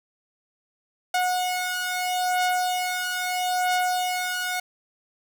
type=beating tone pair; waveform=sawtooth; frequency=728 / 728.77 Hz; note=F#5 / F#5; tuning=-28 / -26 cents; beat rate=0.77 Hz; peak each=-24 / -21 dBFS; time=1.14-4.6 s; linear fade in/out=5 ms; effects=none